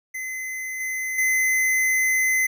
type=tone with level steps; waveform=square; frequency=2044 Hz; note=C7; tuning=41 cents flat; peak=-29 / -26 / -19 dBFS; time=0.14-2.47 s; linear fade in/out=10 ms; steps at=0.8 / 1.18 s; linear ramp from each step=5 ms; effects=none